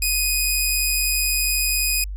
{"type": "tone", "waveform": "10% pulse", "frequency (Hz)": 2493, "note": "D#7", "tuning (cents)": 3, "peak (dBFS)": -10, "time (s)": [0.02, 2.04], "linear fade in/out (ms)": 2, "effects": ["added 49 Hz sine -27 dBFS peak until 2.16 s"]}